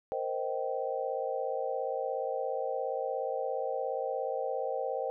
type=chord; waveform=sine; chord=C minor seventh; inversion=third; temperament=equal with one note detuned; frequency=466.2 / 523.3 / 622.3 / 776.3 Hz; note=Bb4 / C5 / Eb5 / G5; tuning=0 / 0 / 0 / -17 cents; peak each=-37 / -34 / -38 / -37 dBFS; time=0.12-5.1 s; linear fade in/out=0 ms; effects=none